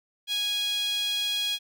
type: tone with high-pass filter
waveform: sawtooth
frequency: 827 Hz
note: G#5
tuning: 8 cents flat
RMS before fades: -28 dBFS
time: 0.27-1.59 s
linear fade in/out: 50 ms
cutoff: 3200 Hz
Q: 6.3
effects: none